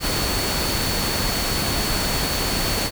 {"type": "tone in noise", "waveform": "sine", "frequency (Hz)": 4435, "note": "C#8", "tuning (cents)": 0, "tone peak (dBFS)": -28, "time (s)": [0, 2.91], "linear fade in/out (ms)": 50, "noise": "pink", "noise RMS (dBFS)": -23, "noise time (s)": [0, 2.91], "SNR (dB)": -8, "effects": []}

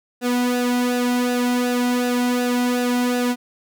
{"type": "tone with flanger", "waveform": "sawtooth", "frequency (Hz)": 245.9, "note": "B3", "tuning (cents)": -7, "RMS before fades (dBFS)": -20, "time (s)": [0.21, 3.36], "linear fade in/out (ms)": 50, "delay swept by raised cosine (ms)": [0.91, 1.79], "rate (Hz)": 2.7, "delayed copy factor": -0.7, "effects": []}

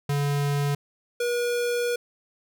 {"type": "tone pair in turn", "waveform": "square", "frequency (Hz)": [143.1, 481.3], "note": ["D3", "B4"], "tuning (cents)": [-45, -45], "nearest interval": "octave + major sixth", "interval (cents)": 2100, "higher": "second", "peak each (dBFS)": [-23, -24], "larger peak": "first", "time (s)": [[0.09, 0.75], [1.2, 1.96]], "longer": "second", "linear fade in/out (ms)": 5, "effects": []}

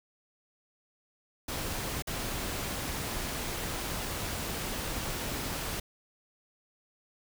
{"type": "noise with dropouts", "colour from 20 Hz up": "pink", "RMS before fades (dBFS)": -35, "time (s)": [1.48, 5.8], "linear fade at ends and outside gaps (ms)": 5, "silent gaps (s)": [2.023, 2.071], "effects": []}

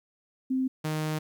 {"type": "tone pair in turn", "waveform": ["sine", "sawtooth"], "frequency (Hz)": [260.7, 155.01], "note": ["C4", "D#3"], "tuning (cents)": [-6, -6], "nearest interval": "major sixth", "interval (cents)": 900, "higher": "first", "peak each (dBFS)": -24, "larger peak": "neither", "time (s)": [[0.5, 0.68], [0.84, 1.19]], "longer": "second", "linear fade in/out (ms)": 10, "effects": ["11-bit"]}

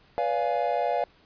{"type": "chord", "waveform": "triangle", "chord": "B diminished seventh", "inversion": "none", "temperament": "equal with one note detuned", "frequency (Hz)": [493.9, 573.6, 698.5, 830.6], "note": ["B4", "D5", "F5", "Ab5"], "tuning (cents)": [0, -41, 0, 0], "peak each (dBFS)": [-29, -27, -25, -29], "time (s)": [0.18, 1.04], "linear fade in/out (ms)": 0, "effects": ["pink hiss -59 dBFS RMS until 1.25 s", "resampled to 11025 Hz"]}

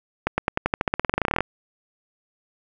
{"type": "accelerating click train", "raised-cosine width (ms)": 0.5, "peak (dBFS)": -5, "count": 22, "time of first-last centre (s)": [0.27, 1.406], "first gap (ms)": 110, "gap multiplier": 0.92, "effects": []}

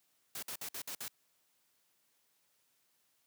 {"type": "noise bursts", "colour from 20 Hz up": "white", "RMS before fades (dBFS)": -42, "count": 6, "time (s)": [0.35, 1.081], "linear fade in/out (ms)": 2, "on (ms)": 76, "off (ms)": 55, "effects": ["white hiss -75 dBFS RMS until 3.26 s", "high-pass 100 Hz 12 dB/octave"]}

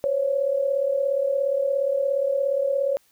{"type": "tone pair together", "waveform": "sine", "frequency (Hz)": [521, 558.1], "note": ["C5", "C#5"], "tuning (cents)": [-7, 12], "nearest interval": "minor second", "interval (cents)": 119, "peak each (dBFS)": [-26, -21], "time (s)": [0.04, 2.97], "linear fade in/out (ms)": 0, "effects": ["white hiss -62 dBFS RMS until 3.11 s"]}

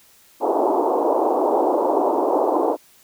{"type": "band-pass noise", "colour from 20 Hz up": "pink", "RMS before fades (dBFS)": -19, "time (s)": [0.4, 2.77], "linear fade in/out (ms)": 50, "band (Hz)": [300, 970], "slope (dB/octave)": 48, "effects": ["white hiss -53 dBFS RMS until 3.03 s"]}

